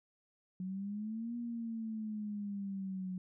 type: exponential two-way sweep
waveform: sine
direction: up then down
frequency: 182.9 to 239.3 to 182.9 Hz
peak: -37 dBFS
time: 0.6-3.18 s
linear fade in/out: 2 ms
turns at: 1.36 s
effects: none